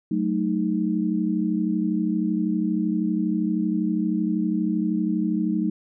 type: chord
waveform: sine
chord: D# diminished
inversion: first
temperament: equal with one note detuned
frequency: 187.36 / 220 / 311.1 Hz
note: F#3 / A3 / D#4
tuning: +22 / 0 / 0 cents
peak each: -25 dBFS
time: 0.11-5.7 s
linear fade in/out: 5 ms
effects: none